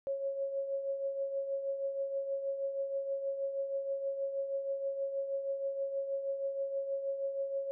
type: tone with tremolo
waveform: sine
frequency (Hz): 549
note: C#5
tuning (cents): -17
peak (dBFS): -30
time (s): 0.07-7.71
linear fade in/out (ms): 0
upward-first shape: triangle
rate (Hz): 6.3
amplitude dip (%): 60
effects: none